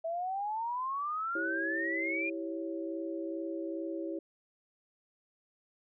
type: exponential sweep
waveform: sine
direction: up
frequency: 648 to 2446 Hz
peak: -32 dBFS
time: 0.04-2.3 s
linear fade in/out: 10 ms
type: chord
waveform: sine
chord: C# diminished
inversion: first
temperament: equal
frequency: 329.6 / 392 / 554.4 Hz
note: E4 / G4 / C#5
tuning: 0 / 0 / 0 cents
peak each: -36 / -42 / -41 dBFS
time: 1.35-4.19 s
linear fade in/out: 5 ms
effects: none